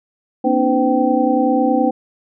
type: tone cluster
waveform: sine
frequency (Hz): 240.6 / 271.9 / 301.8 / 509 / 775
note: B3 / C#4 / D4 / C5 / G5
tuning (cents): -45 / -33 / +47 / -48 / -20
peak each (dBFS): -19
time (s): 0.44-1.91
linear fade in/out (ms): 10
effects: none